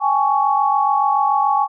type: tone cluster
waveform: sine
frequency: 805 / 852 / 1117 Hz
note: G5 / G#5 / C#6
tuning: +46 / +44 / +13 cents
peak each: -18 dBFS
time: 0-1.68 s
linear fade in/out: 50 ms
effects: none